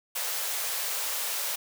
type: high-pass noise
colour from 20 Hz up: white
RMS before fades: -31 dBFS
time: 0.15-1.56 s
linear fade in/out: 10 ms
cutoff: 440 Hz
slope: 48 dB/octave
effects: none